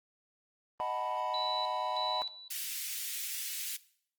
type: chord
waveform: triangle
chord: B dominant seventh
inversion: first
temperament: equal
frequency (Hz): 622.3 / 740 / 880 / 987.8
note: D#5 / F#5 / A5 / B5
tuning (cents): 0 / 0 / 0 / 0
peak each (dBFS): -37 / -36 / -38 / -33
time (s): 0.8-2.22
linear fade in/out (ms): 0
type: tone with tremolo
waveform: sine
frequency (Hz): 3951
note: B7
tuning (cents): 0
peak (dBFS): -34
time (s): 1.34-2.48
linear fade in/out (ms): 2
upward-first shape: square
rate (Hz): 1.6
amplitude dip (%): 75
type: high-pass noise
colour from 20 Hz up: white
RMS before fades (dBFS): -38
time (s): 2.5-3.77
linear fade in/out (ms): 10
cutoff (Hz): 2000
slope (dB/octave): 24
effects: noise-tail reverb RT60 0.6 s tail -19 dB re dry + Opus 24 kbps